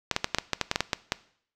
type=clicks; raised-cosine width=0.2 ms; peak=-6 dBFS; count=12; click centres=0.113 / 0.164 / 0.244 / 0.347 / 0.385 / 0.533 / 0.613 / 0.714 / 0.759 / 0.806 / 0.932 / 1.121 s; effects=noise-tail reverb RT60 0.6 s tail -19 dB re dry